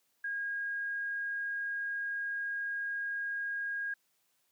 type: tone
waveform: sine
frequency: 1631 Hz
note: G#6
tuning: 32 cents flat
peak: -33 dBFS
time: 0.24-3.94 s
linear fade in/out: 5 ms
effects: white hiss -75 dBFS RMS until 4.51 s + high-pass 100 Hz 12 dB/octave